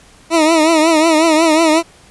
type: tone with vibrato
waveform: 20% pulse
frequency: 319.8 Hz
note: D#4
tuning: 48 cents sharp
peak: -4 dBFS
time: 0.3-1.83 s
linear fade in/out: 50 ms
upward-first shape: triangle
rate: 5.5 Hz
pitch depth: 100 cents each way
effects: pink hiss -45 dBFS RMS until 2.1 s + resampled to 24000 Hz